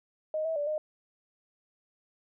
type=tone with pitch steps; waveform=sine; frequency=622 / 647 / 583 / 613 Hz; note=D#5 / E5 / D5 / D#5; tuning=-1 / -32 / -13 / -26 cents; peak=-28 dBFS; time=0.34-0.78 s; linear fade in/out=2 ms; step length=110 ms; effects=none